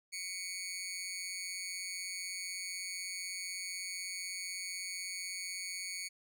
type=tone with amplitude modulation; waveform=15% pulse; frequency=2232 Hz; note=C#7; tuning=11 cents sharp; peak=-29 dBFS; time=0.12-6.09 s; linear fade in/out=20 ms; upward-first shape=sine; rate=184 Hz; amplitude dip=70%; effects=none